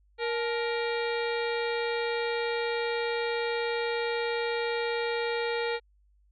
harmonic tone with a mistuned harmonic, 469.2 Hz, A#4, 11 cents sharp, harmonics 1 / 2 / 3 / 4 / 5 / 6 / 7 / 8 / 9, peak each -29 / -36 / -39 / -38 / -38 / -46 / -46 / -44 / -44 dBFS, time 0.18-5.8 s, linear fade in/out 50 ms, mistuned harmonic 2, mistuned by -140 cents, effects added 50 Hz sine -61 dBFS peak until 6.31 s

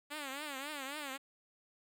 5% pulse tone with vibrato, 283.7 Hz, C#4, 40 cents sharp, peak -29 dBFS, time 0.1-1.18 s, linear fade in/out 20 ms, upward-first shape triangle, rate 3.7 Hz, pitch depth 160 cents each way, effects none

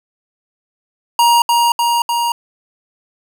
square tone with echo, 944 Hz, A#5, 22 cents sharp, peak -9 dBFS, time 1.19-1.42 s, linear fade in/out 2 ms, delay 300 ms, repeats 3, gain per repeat -2 dB, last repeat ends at 2.32 s, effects none

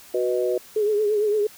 sine chord, B major, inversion second, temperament equal, 370 / 493.9 / 622.3 Hz, F#4 / B4 / D#5, 0 / 0 / 0 cents, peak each -23 / -24 / -27 dBFS, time 0.14-0.58 s, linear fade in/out 5 ms
sine tone with vibrato, 420.8 Hz, G#4, 23 cents sharp, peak -18 dBFS, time 0.76-1.47 s, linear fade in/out 5 ms, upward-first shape triangle, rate 8.8 Hz, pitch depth 68 cents each way
effects white hiss -47 dBFS RMS until 1.57 s

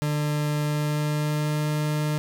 40% pulse tone with pitch glide, 149 to 150.99 Hz, D3 to D3, +25 to +48 cents, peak -22 dBFS, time 0.02-2.18 s, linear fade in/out 0 ms, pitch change +23 cents, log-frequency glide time 0.62-1.68 s, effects none

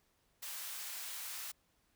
white high-pass noise, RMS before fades -44 dBFS, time 0.42-1.52 s, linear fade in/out 10 ms, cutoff 930 Hz, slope 12 dB/octave, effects pink hiss -75 dBFS RMS until 1.95 s

